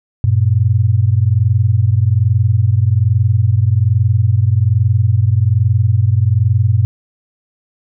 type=tone pair together; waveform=sine; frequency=96.3 / 117.5 Hz; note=G2 / A#2; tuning=-30 / +14 cents; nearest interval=minor third; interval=344 cents; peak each=-12 dBFS; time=0.24-6.85 s; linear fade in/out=0 ms; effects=none